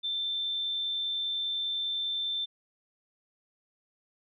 sine tone, 3555 Hz, A7, 17 cents sharp, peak -29 dBFS, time 0.03-2.46 s, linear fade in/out 20 ms, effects none

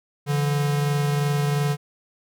square tone pair together, 144.55 / 167.4 Hz, D3 / E3, -27 / +27 cents, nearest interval minor third, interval 254 cents, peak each -21 / -31 dBFS, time 0.26-1.77 s, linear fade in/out 50 ms, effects none

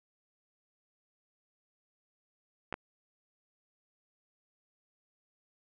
clicks, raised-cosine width 0.5 ms, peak -21 dBFS, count 2, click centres 2.726 / 2.741 s, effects none

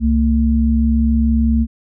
sine tone pair together, 67.32 / 226.7 Hz, C2 / A#3, +50 / -48 cents, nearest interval octave + major sixth, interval 2102 cents, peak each -14 dBFS, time 0-1.67 s, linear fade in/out 50 ms, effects none

